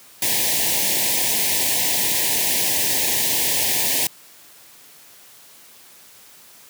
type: band-stop noise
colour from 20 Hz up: white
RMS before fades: -20 dBFS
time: 0.22-4.07 s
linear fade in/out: 2 ms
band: 1000 to 1700 Hz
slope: 96 dB/octave
effects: white hiss -47 dBFS RMS until 6.69 s + high-pass 100 Hz 12 dB/octave